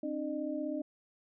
sine tone cluster, 268.3 / 304.4 / 607 Hz, C4 / D#4 / D#5, +44 / -38 / -43 cents, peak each -38 / -36 / -39 dBFS, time 0.03-0.82 s, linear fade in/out 5 ms, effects none

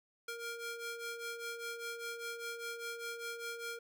sawtooth ring-modulated tone, 937 Hz, A#5, 9 cents sharp, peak -34 dBFS, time 0.28-3.79 s, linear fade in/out 5 ms, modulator 471 Hz, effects none

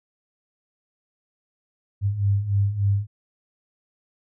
sine beating tone pair, 98 / 101.4 Hz, G2 / G#2, 0 / -41 cents, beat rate 3.4 Hz, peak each -25 / -20 dBFS, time 2.01-3.07 s, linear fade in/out 50 ms, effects none

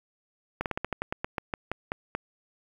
slowing click train, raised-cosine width 0.5 ms, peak -14 dBFS, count 14, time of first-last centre 0.61-2.15 s, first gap 48 ms, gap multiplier 1.14, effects 8-bit

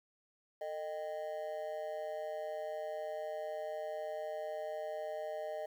triangle tone with amplitude modulation, 617 Hz, D#5, 15 cents flat, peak -32 dBFS, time 0.61-5.66 s, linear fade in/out 5 ms, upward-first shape sine, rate 168 Hz, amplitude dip 90%, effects 11-bit

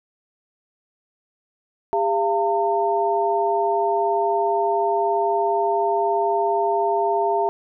sine tone cluster, 402.1 / 685 / 906 Hz, G4 / F5 / A#5, +44 / -34 / -50 cents, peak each -22 dBFS, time 1.93-7.49 s, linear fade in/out 0 ms, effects none

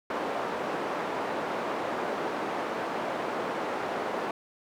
white band-pass noise, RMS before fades -32 dBFS, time 0.1-4.31 s, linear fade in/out 2 ms, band 290 to 880 Hz, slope 12 dB/octave, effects none

